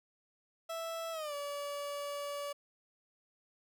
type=tone with pitch glide; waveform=30% pulse; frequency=659.3 to 574 Hz; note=E5 to D5; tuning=0 to -40 cents; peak=-35 dBFS; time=0.69-2.53 s; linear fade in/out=10 ms; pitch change=-240 cents; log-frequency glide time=1.12-1.34 s; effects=none